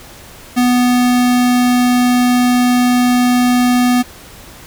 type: tone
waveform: square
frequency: 246.9 Hz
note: B3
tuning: in tune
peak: -10 dBFS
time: 0.56-4.03 s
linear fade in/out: 20 ms
effects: pink hiss -37 dBFS RMS until 4.66 s